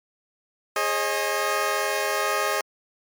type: chord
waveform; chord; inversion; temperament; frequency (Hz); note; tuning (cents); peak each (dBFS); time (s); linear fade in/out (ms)
15% pulse; Ab suspended fourth; none; equal with one note detuned; 415.3 / 540.1 / 622.3; Ab4 / Db5 / Eb5; 0 / -45 / 0; -21 / -21 / -20; 0.76-2.61; 2
effects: MP3 96 kbps